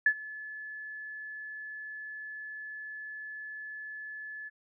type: tone with ADSR envelope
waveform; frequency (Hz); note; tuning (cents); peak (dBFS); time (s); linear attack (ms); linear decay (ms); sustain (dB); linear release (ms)
sine; 1723; A6; -37; -18; 0.06-4.5; 4; 67; -21; 26
effects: none